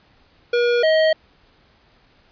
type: tone pair in turn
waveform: square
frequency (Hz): 479.5 / 632.7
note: A#4 / D#5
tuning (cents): +49 / +29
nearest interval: perfect fourth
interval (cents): 480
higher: second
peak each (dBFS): -16 / -14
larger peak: second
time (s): 0.53-0.83 / 0.83-1.13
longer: neither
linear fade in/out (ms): 5
effects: pink hiss -56 dBFS RMS until 2.31 s + resampled to 11025 Hz